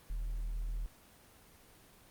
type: tone with tanh clipping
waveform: sine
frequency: 40.05 Hz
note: E1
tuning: 49 cents flat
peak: -35 dBFS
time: 0.1-0.86 s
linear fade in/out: 0 ms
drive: 2 dB
effects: pink hiss -60 dBFS RMS until 2.1 s + Opus 24 kbps